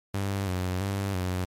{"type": "tone with vibrato", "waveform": "sawtooth", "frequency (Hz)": 95, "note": "F#2", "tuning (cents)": 46, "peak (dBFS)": -23, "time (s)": [0.14, 1.45], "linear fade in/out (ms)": 5, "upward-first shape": "square", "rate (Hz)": 1.5, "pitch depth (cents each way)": 65, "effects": ["MP3 64 kbps"]}